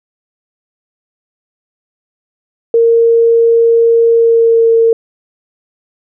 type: tone with pitch glide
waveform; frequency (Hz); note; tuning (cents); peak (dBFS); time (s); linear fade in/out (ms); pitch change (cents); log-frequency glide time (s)
sine; 461.8 to 456.5; A#4 to A#4; -16 to -36; -5; 2.74-4.93; 2; -20; 4.11-4.72
effects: none